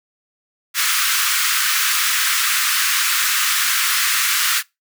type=high-pass noise; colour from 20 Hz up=pink; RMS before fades=-18 dBFS; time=0.74-4.63 s; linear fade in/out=50 ms; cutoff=1200 Hz; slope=48 dB/octave; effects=noise-tail reverb RT60 0.2 s tail -22 dB re dry